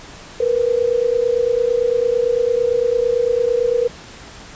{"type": "tone pair together", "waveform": "sine", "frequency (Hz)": [466.2, 495.1], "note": ["A#4", "B4"], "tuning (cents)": [0, 4], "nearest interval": "minor second", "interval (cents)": 104, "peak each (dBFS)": -17, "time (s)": [0.4, 3.88], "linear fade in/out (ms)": 5, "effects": ["pink hiss -38 dBFS RMS until 4.55 s", "resampled to 16000 Hz"]}